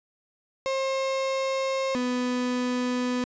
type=tone pair in turn; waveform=35% pulse; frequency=534 / 248.8 Hz; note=C5 / B3; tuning=+35 / +13 cents; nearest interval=octave + minor second; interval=1322 cents; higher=first; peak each=-23 dBFS; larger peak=neither; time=0.66-1.95 / 1.95-3.24 s; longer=neither; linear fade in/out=0 ms; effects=resampled to 16000 Hz